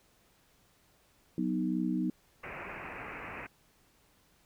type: chord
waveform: sine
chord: B major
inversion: second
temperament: equal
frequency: 185 / 246.9 / 311.1 Hz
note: F#3 / B3 / D#4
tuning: 0 / 0 / 0 cents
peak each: -33 dBFS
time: 1.38-2.1 s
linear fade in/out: 2 ms
type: low-pass noise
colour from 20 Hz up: white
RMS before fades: -43 dBFS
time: 2.43-3.47 s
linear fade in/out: 10 ms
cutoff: 2600 Hz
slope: 96 dB/octave
effects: pink hiss -67 dBFS RMS until 4.45 s